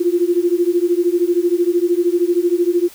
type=beating tone pair; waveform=sine; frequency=343.1 / 356.1 Hz; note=F4 / F4; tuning=-31 / +34 cents; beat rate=13 Hz; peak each=-16 dBFS; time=0-2.89 s; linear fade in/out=10 ms; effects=white hiss -42 dBFS RMS until 2.94 s